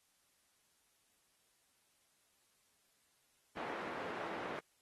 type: band-pass noise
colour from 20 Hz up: pink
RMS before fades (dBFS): -44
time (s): 3.57-4.59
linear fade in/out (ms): 0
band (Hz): 330 to 1700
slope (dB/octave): 12
effects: white hiss -75 dBFS RMS until 4.81 s + AAC 32 kbps